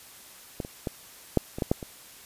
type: clicks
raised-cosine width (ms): 2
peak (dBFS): -17 / -24 / -15 / -6 / -20 / -12 / -8 / -22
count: 8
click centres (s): 0.602 / 0.649 / 0.872 / 1.373 / 1.585 / 1.622 / 1.715 / 1.828
effects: white hiss -49 dBFS RMS until 2.25 s + resampled to 32000 Hz